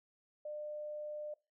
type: tone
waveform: sine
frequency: 600 Hz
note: D5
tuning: 37 cents sharp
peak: -40 dBFS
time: 0.45-1.34 s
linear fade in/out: 5 ms
effects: noise-tail reverb RT60 0.3 s tail -23 dB re dry